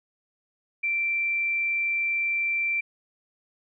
sine tone, 2349 Hz, D7, in tune, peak -23 dBFS, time 0.83-2.81 s, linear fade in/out 10 ms, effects none

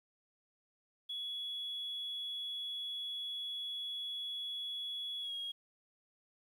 sine tone with pitch glide, 3375 to 3285 Hz, G#7 to G#7, +27 to -20 cents, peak -37 dBFS, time 1.09-5.52 s, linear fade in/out 10 ms, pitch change -47 cents, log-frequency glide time 5.21-5.33 s, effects tanh soft clip ceiling -34 dBFS + 11-bit

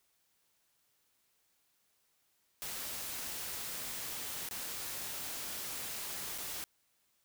white noise with dropouts, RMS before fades -41 dBFS, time 2.62-6.64 s, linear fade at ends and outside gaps 0 ms, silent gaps 4.488-4.51 / 6.378-6.383 s, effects white hiss -75 dBFS RMS until 7.24 s

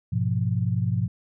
sine chord, F diminished, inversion first, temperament equal, 103.83 / 123.47 / 174.61 Hz, Ab2 / Cb3 / F3, 0 / 0 / 0 cents, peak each -25 / -25 / -28 dBFS, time 0.12-1.08 s, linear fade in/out 10 ms, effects none

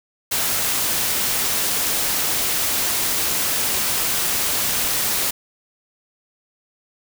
white noise, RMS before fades -21 dBFS, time 0.31-5.31 s, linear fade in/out 10 ms, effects none

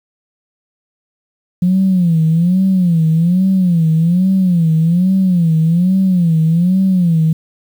sine tone with vibrato, 174.61 Hz, F3, in tune, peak -8 dBFS, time 1.62-7.33 s, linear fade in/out 5 ms, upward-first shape sine, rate 1.2 Hz, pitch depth 160 cents each way, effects tanh soft clip ceiling -4 dBFS + 7-bit

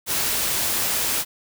white noise, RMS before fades -23 dBFS, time 0.06-1.25 s, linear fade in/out 50 ms, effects none

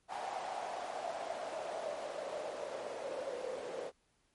white noise with band-pass filter sweep, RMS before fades -41 dBFS, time 0.08-3.92 s, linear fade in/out 50 ms, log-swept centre 760 to 490 Hz, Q 6, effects pink hiss -75 dBFS RMS until 4.34 s + MP3 48 kbps

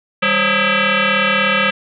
sine tone with frequency modulation, 523.3 Hz, C5, in tune, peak -12 dBFS, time 0.22-1.71 s, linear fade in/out 10 ms, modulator 361 Hz, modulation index 7.2, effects none

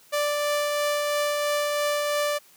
sawtooth tone with tremolo, 587.3 Hz, D5, in tune, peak -18 dBFS, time 0.12-2.39 s, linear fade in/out 20 ms, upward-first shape triangle, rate 3 Hz, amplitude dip 25%, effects white hiss -55 dBFS RMS until 2.56 s + high-pass 80 Hz 12 dB/octave

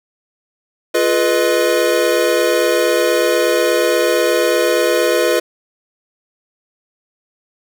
square chord, F half-diminished seventh, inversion none, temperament equal with one note detuned, 349.2 / 425.5 / 493.9 / 622.3 Hz, F4 / Ab4 / Cb5 / Eb5, 0 / +42 / 0 / 0 cents, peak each -19 / -21 / -17 / -19 dBFS, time 0.94-5.4 s, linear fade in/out 10 ms, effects none

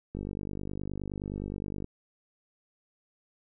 click train, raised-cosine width 3 ms, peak -23 dBFS, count 85, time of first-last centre 0.15-1.844 s, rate 49.6 Hz, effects none

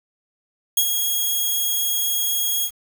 5% pulse tone with ADSR envelope, 3296 Hz, G#7, 14 cents flat, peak -5 dBFS, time 0.77-2.71 s, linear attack 5 ms, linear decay 68 ms, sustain -6 dB, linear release 70 ms, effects 7-bit

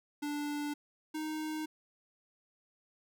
square tone pair in turn, 293 / 310.4 Hz, D4 / D#4, -4 / -4 cents, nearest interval minor second, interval 100 cents, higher second, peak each -35 / -36 dBFS, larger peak first, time 0.22-0.74 / 1.14-1.66 s, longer neither, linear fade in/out 10 ms, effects none

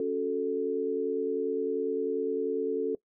sine chord, F# minor, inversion second, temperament equal, 277.2 / 370 / 440 Hz, C#4 / F#4 / A4, 0 / 0 / 0 cents, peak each -34 / -33 / -28 dBFS, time 0-2.95 s, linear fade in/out 2 ms, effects noise-tail reverb RT60 0.1 s tail -21 dB re dry

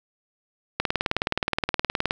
click train, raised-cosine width 0.3 ms, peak -6 dBFS, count 26, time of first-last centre 0.8-2.109 s, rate 19.1 Hz, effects 8-bit

